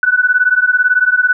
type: beating tone pair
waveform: sine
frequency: 1480 / 1498 Hz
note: F#6 / F#6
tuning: 0 / +21 cents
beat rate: 18 Hz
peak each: -12 dBFS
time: 0.03-1.33 s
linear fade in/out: 2 ms
effects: none